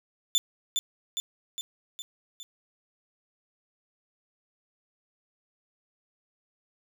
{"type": "tone with echo", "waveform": "30% pulse", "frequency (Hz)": 3520, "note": "A7", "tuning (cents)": 0, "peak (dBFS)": -18, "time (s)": [0.35, 0.38], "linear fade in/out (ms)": 0, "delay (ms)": 410, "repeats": 5, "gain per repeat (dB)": -4, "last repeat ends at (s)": 2.43, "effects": []}